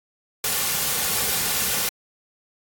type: noise with comb filter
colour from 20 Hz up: white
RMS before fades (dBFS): -23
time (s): 0.44-1.89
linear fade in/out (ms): 2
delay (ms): 3.1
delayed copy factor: -0.5
effects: AAC 64 kbps